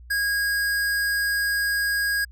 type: tone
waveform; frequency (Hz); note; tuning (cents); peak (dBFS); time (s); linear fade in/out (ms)
square; 1640; G#6; -22; -22; 0.1-2.25; 10
effects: added 60 Hz sine -42 dBFS peak until 2.31 s